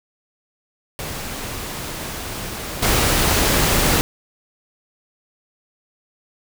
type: noise with level steps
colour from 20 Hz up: pink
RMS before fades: -29 / -17 dBFS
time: 0.99-4.01 s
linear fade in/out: 0 ms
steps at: 2.82 s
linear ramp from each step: 10 ms
effects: none